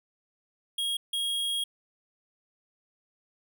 square tone bursts at uneven times, 3278 Hz, G#7, 23 cents flat, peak -28 dBFS, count 2, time 0.78-0.97 / 1.13-1.64 s, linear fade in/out 5 ms, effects none

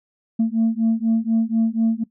sine beating tone pair, 223.6 / 227.7 Hz, A3 / A#3, +28 / -40 cents, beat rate 4.1 Hz, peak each -18 / -18 dBFS, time 0.39-2.04 s, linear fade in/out 10 ms, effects noise-tail reverb RT60 0.1 s tail -19 dB re dry + tanh soft clip ceiling -12 dBFS

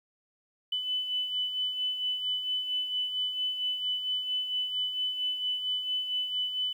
sine beating tone pair, 2996 / 3000.4 Hz, F#7 / F#7, +21 / +23 cents, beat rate 4.4 Hz, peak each -38 / -29 dBFS, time 0.72-6.73 s, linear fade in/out 5 ms, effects 10-bit

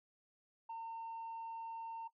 sine tone, 910 Hz, A#5, 42 cents flat, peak -40 dBFS, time 0.69-2.08 s, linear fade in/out 10 ms, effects noise-tail reverb RT60 0.1 s tail -17 dB re dry + tanh soft clip ceiling -41 dBFS

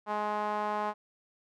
sawtooth tone with band-pass filter, 210 Hz, G#3, 19 cents sharp, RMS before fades -32 dBFS, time 0.06-0.94 s, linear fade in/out 50 ms, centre 930 Hz, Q 2.8, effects none

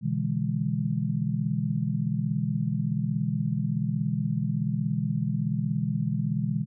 sine chord, E dominant seventh, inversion second, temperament just, 123.61 / 148.33 / 164.81 / 206 Hz, B2 / D3 / E3 / G#3, +2 / +18 / 0 / -14 cents, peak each -30 dBFS, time 0.01-6.66 s, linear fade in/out 50 ms, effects none

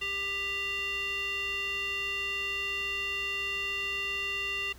square tone with band-pass filter, 396.3 Hz, G4, 19 cents sharp, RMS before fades -33 dBFS, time 0.01-4.73 s, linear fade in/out 10 ms, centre 2600 Hz, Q 6.1, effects added 60 Hz sine -51 dBFS peak until 4.78 s + pink hiss -55 dBFS RMS until 4.78 s

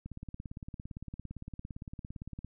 click train, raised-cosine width 5 ms, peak -29 dBFS, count 43, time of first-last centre 0.06-2.446 s, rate 17.6 Hz, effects none

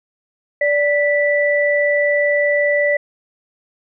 sine tone pair together, 583 / 1971.2 Hz, D5 / B6, -13 / -4 cents, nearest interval octave + major sixth, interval 2109 cents, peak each -15 / -17 dBFS, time 0.61-2.97 s, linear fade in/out 5 ms, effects none

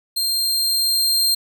sawtooth tone with level ramp, 4186 Hz, C8, in tune, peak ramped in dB -16 to -12 dBFS, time 0.16-1.35 s, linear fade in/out 10 ms, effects none

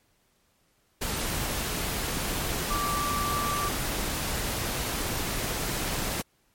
sine tone in noise, 1167 Hz, D6, 11 cents flat, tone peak -28 dBFS, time 2.7-3.69 s, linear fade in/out 10 ms, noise pink, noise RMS -30 dBFS, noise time 1.01-6.22 s, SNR -1 dB, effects pink hiss -68 dBFS RMS until 6.54 s + MP3 64 kbps

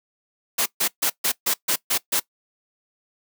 white noise bursts, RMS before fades -21 dBFS, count 8, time 0.58-2.2 s, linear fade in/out 10 ms, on 80 ms, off 140 ms, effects noise-tail reverb RT60 0.1 s tail -20 dB re dry + high-pass 200 Hz 12 dB/octave

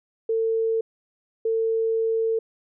sine tone pair in turn, 450 / 450 Hz, A4 / A4, +39 / +39 cents, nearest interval unison, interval 0 cents, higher neither, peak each -20 dBFS, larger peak neither, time 0.29-0.81 / 1.45-2.39 s, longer second, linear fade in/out 5 ms, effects none

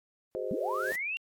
white noise with exponential growth, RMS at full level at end -43 dBFS, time 0.31-0.96 s, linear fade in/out 5 ms, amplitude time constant 140 ms
sine chord, Ab dominant seventh, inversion third, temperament just, 373.8 / 415.3 / 519.1 / 623 Hz, Gb4 / Ab4 / C5 / Eb5, +18 / 0 / -14 / +2 cents, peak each -38 / -38 / -35 / -40 dBFS, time 0.35-0.92 s, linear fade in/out 0 ms
sine linear sweep, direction up, 157 to 2794 Hz, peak -31 dBFS, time 0.51-1.17 s, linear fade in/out 0 ms
effects AAC 64 kbps

